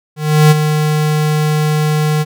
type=tone with ADSR envelope; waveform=square; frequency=152.5 Hz; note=D#3; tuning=34 cents flat; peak=-4 dBFS; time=0.16-2.25 s; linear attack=350 ms; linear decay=24 ms; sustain=-8 dB; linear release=36 ms; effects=none